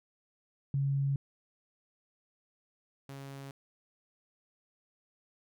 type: tone pair in turn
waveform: sine / sawtooth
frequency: 138.59 / 137.55 Hz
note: C#3 / C#3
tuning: 0 / -13 cents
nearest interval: unison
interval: 13 cents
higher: first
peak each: -27 / -39 dBFS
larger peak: first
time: 0.74-1.16 / 3.09-3.51 s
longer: neither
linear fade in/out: 2 ms
effects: none